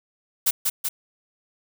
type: noise with echo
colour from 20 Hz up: blue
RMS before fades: -19 dBFS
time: 0.46-0.51 s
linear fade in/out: 10 ms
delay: 190 ms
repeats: 2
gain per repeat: -3 dB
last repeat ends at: 0.89 s
effects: none